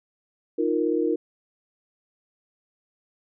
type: chord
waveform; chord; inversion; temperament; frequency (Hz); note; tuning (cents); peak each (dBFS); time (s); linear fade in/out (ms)
sine; Eb suspended second; none; equal; 311.1 / 349.2 / 466.2; Eb4 / F4 / Bb4; 0 / 0 / 0; -25; 0.58-1.16; 10
effects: none